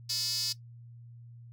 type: tone with high-pass filter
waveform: square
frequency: 198.1 Hz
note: G3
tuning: 18 cents sharp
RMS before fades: -32 dBFS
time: 0.09-0.53 s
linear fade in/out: 10 ms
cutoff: 4900 Hz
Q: 6.5
effects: noise-tail reverb RT60 0.1 s tail -17 dB re dry + added 118 Hz sine -47 dBFS peak until 1.52 s